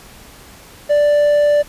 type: tone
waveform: triangle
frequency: 587 Hz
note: D5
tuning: 1 cent flat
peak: -8 dBFS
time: 0.89-1.63 s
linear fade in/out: 20 ms
effects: pink hiss -41 dBFS RMS until 1.68 s + resampled to 32000 Hz